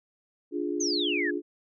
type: chord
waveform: sine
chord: D diminished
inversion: none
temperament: equal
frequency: 293.7 / 349.2 / 415.3 Hz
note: D4 / F4 / Ab4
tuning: 0 / 0 / 0 cents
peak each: -31 / -31 / -34 dBFS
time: 0.51-1.42 s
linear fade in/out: 50 ms
type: exponential sweep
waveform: sine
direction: down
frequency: 6560 to 1633 Hz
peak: -27 dBFS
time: 0.8-1.31 s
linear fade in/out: 10 ms
effects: none